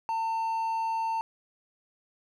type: tone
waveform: triangle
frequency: 900 Hz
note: A5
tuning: 39 cents sharp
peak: -25 dBFS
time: 0.09-1.21 s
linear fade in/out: 0 ms
effects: none